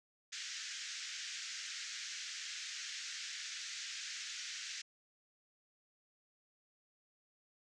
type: band-pass noise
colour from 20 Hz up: white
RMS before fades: -45 dBFS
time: 0.32-4.82 s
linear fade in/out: 10 ms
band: 1500 to 6900 Hz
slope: 48 dB/octave
effects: none